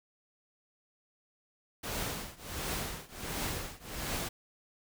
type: noise with tremolo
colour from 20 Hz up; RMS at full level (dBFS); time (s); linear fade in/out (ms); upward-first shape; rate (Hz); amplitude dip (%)
pink; -34; 1.83-4.29; 10; triangle; 1.4; 95
effects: none